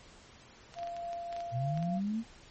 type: clicks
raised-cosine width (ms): 0.2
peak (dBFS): -30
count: 11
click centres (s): 0.741 / 0.787 / 0.832 / 0.873 / 0.966 / 1.131 / 1.327 / 1.365 / 1.405 / 1.775 / 1.827
type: tone with tremolo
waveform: sine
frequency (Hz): 688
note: F5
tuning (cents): -26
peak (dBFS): -35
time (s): 0.75-2.01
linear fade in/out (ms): 50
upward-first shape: triangle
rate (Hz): 3.5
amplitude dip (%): 30
type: linear sweep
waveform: sine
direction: up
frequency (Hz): 115.7 to 233.1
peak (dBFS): -30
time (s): 1.51-2.24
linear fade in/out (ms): 50
effects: pink hiss -56 dBFS RMS until 2.5 s + MP3 32 kbps